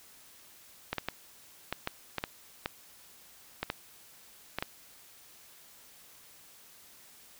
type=clicks; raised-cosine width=0.3 ms; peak=-15 dBFS; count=12; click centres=0.93 / 0.983 / 1.086 / 1.726 / 1.874 / 2.183 / 2.239 / 2.659 / 3.63 / 3.701 / 4.586 / 4.625 s; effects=white hiss -56 dBFS RMS until 7.39 s